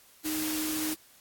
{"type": "tone in noise", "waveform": "sine", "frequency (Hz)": 311.1, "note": "D#4", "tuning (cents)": 0, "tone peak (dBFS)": -31, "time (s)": [0.24, 0.95], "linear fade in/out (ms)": 20, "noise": "white", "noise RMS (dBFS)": -34, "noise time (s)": [0.24, 0.95], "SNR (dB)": 0, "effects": ["white hiss -58 dBFS RMS until 1.2 s", "AAC 64 kbps"]}